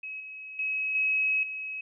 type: tone with level steps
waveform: sine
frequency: 2558 Hz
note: D#7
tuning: 47 cents sharp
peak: -35 / -39 / -27 / -23 / -33 dBFS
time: 0.03-1.81 s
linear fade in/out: 5 ms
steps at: 0.2 / 0.59 / 0.95 / 1.43 s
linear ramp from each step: 2 ms
effects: none